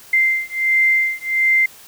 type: beating tone pair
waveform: sine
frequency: 2086 / 2087.4 Hz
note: C7 / C7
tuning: -6 / -5 cents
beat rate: 1.4 Hz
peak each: -17 dBFS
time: 0.13-1.66 s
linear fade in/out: 5 ms
effects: white hiss -43 dBFS RMS until 1.87 s